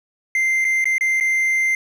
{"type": "tone with dropouts", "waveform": "triangle", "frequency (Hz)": 2087, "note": "C7", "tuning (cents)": -5, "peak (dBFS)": -14, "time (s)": [0.35, 1.75], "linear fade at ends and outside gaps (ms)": 2, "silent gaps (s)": [[0.645, 0.649], [0.843, 0.855], [0.982, 1.009], [1.201, 1.208]], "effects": []}